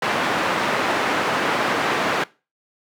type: low-pass noise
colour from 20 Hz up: white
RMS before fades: -21 dBFS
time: 0.02-2.24 s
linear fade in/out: 5 ms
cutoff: 1600 Hz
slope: 12 dB/octave
effects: noise-tail reverb RT60 0.3 s tail -21 dB re dry + high-pass 200 Hz 12 dB/octave